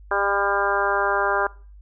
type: harmonic tone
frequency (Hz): 200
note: G3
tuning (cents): +35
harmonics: 2 / 3 / 4 / 5 / 6 / 7 / 8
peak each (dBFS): -27 / -27 / -27 / -27 / -27 / -27 / -27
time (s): 0.11-1.47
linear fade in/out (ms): 5
effects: noise-tail reverb RT60 0.4 s tail -22 dB re dry + added 50 Hz sine -42 dBFS peak until 1.81 s